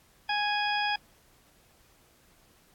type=harmonic tone; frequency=830 Hz; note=G#5; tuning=1 cent flat; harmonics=1 / 2 / 3 / 4 / 6; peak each=-29 / -32 / -34 / -35 / -37 dBFS; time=0.29-0.96 s; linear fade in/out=5 ms; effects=pink hiss -62 dBFS RMS until 2.74 s + AAC 64 kbps